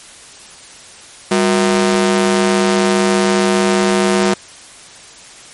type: ring-modulated tone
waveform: sawtooth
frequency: 281.7 Hz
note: C#4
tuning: 28 cents sharp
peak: -4 dBFS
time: 1.31-4.34 s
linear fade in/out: 5 ms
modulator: 83.3 Hz
effects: white hiss -38 dBFS RMS until 5.53 s + MP3 48 kbps